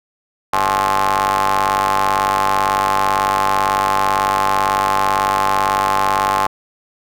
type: ring-modulated tone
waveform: sawtooth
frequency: 98 Hz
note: G2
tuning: in tune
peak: -7 dBFS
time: 0.53-6.47 s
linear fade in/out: 5 ms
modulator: 958 Hz
effects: none